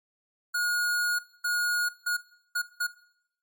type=tone bursts at uneven times; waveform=square; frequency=1441 Hz; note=F#6; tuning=46 cents flat; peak=-26 dBFS; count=5; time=0.54-1.19 / 1.44-1.89 / 2.06-2.17 / 2.55-2.62 / 2.8-2.87 s; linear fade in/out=10 ms; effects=noise-tail reverb RT60 0.7 s tail -19 dB re dry + Opus 48 kbps